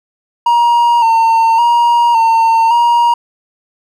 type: tone with vibrato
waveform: triangle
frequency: 927 Hz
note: A#5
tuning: 10 cents flat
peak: -5 dBFS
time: 0.46-3.14 s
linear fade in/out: 5 ms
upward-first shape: square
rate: 0.89 Hz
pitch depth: 37 cents each way
effects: none